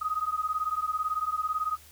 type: beating tone pair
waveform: sine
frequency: 1244.5 / 1262.5 Hz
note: D#6 / D#6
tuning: 0 / +25 cents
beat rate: 18 Hz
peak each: -30 dBFS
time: 0.01-1.77 s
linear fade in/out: 10 ms
effects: added 76 Hz sine -56 dBFS peak until 1.91 s + white hiss -54 dBFS RMS until 1.91 s